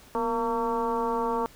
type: tone with frequency modulation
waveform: sine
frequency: 689 Hz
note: F5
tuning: 24 cents flat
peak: -24 dBFS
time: 0.15-1.46 s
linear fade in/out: 0 ms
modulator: 223 Hz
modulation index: 2
effects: pink hiss -53 dBFS RMS until 1.55 s